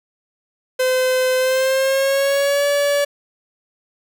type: tone with pitch glide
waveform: 45% pulse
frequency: 513 to 572.5 Hz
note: C5 to D5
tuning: -34 to -44 cents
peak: -15 dBFS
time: 0.79-3.05 s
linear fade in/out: 10 ms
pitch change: +190 cents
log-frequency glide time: 1.37-2.66 s
effects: none

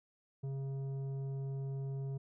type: tone with tanh clipping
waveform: sine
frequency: 136.2 Hz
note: C#3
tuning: 30 cents flat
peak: -38 dBFS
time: 0.43-2.18 s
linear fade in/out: 10 ms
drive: 9 dB
effects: none

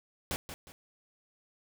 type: noise with echo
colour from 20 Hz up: pink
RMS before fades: -34 dBFS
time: 0.31-0.36 s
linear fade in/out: 0 ms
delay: 180 ms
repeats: 2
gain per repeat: -9 dB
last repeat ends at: 0.72 s
effects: none

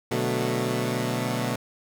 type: chord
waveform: 15% pulse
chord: B minor seventh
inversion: none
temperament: equal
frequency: 123.47 / 146.83 / 185 / 220 Hz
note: B2 / D3 / F#3 / A3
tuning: 0 / 0 / 0 / 0 cents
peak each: -21 / -26 / -27 / -24 dBFS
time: 0.11-1.56 s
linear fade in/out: 5 ms
effects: none

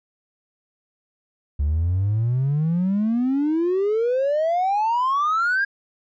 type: exponential sweep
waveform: triangle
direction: up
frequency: 69.8 to 1641 Hz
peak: -15 dBFS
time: 1.59-5.65 s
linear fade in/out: 10 ms
effects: tanh soft clip ceiling -14 dBFS + resampled to 16000 Hz

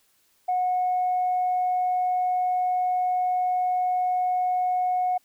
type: tone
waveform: sine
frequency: 730 Hz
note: F#5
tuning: 24 cents flat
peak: -20 dBFS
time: 0.48-5.18 s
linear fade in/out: 10 ms
effects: tanh soft clip ceiling -17 dBFS + white hiss -65 dBFS RMS until 5.24 s

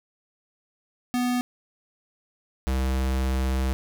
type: tone pair in turn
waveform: square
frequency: 246.9 / 65.4 Hz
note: B3 / C2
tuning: 0 / 0 cents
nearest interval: octave + major seventh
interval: 2300 cents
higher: first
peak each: -23 / -23 dBFS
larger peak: neither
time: 1.14-1.41 / 2.67-3.73 s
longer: second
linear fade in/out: 0 ms
effects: none

